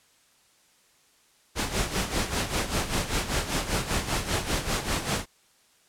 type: noise with tremolo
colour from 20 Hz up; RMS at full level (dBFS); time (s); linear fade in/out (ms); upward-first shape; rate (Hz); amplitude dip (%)
pink; -25; 1.55-5.26; 50; sine; 5.1; 70
effects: white hiss -62 dBFS RMS until 5.88 s + low-pass 10000 Hz 12 dB/octave